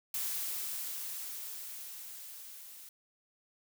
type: noise with level ramp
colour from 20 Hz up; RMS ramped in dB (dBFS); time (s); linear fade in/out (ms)
blue; -35 to -51; 0.14-2.89; 2
effects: none